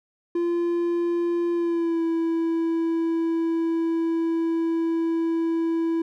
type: tone with pitch glide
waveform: triangle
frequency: 344 to 330.2 Hz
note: F4 to E4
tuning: -26 to +3 cents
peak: -19 dBFS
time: 0.35-6.02 s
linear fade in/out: 5 ms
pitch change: -71 cents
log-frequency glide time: 1.53-2.03 s
effects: none